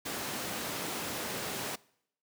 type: high-pass noise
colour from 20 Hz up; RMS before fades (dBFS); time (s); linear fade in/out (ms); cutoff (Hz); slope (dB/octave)
pink; -37; 0.05-1.76; 10; 180; 12
effects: noise-tail reverb RT60 0.7 s tail -23 dB re dry